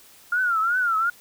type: tone with vibrato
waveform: sine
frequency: 1396.9 Hz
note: F6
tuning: in tune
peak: -19 dBFS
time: 0.32-1.1 s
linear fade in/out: 5 ms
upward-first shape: triangle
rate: 2.7 Hz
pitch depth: 160 cents each way
effects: white hiss -51 dBFS RMS until 1.2 s